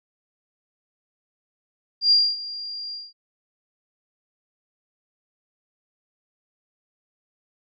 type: tone with ADSR envelope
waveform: sine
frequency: 4783 Hz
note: D8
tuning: 31 cents sharp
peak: -12 dBFS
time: 2.01-3.13 s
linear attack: 100 ms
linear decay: 250 ms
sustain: -18 dB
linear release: 200 ms
effects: none